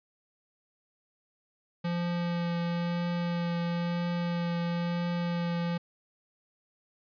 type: tone with vibrato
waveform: square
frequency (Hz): 172.5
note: F3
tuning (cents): -21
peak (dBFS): -29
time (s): 1.84-5.78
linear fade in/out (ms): 10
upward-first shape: triangle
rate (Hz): 1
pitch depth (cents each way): 13
effects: resampled to 11025 Hz